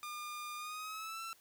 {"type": "tone with pitch glide", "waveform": "sawtooth", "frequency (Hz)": [1207, 1339.3], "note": ["D6", "E6"], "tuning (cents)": [47, 27], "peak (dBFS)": -38, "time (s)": [0.03, 1.33], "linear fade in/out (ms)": 0, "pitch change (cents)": 180, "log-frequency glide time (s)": [0.56, 1.22], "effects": ["white hiss -66 dBFS RMS until 1.4 s"]}